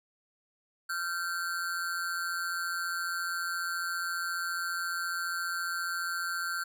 square ring-modulated tone, 1468 Hz, F#6, 14 cents flat, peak -29 dBFS, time 0.89-6.64 s, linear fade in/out 10 ms, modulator 87.3 Hz, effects none

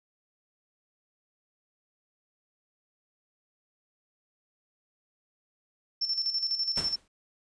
sine tone with tremolo, 5380 Hz, E8, 34 cents sharp, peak -25 dBFS, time 6.01-6.96 s, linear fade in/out 10 ms, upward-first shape square, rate 12 Hz, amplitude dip 60%
pink noise with exponential decay, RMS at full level -32 dBFS, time 6.77-7.08 s, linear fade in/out 5 ms, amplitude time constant 66 ms
effects resampled to 22050 Hz

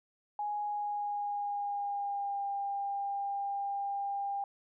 sine tone with pitch glide, 830.6 to 800 Hz, G#5 to G5, 0 to +35 cents, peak -32 dBFS, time 0.39-4.44 s, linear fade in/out 2 ms, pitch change -65 cents, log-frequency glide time 0.61-2.45 s, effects none

